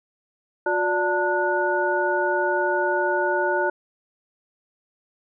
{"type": "tone cluster", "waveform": "sine", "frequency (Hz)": [361, 584, 894, 1461], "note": ["F#4", "D5", "A5", "F#6"], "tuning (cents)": [-43, -10, 27, -22], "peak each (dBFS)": -25, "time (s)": [0.66, 3.7], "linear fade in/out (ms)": 5, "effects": []}